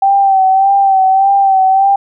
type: tone with vibrato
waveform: sine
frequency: 776 Hz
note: G5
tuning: 18 cents flat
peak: -6 dBFS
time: 0.02-1.96 s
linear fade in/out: 5 ms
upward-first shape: sine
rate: 1.7 Hz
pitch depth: 40 cents each way
effects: none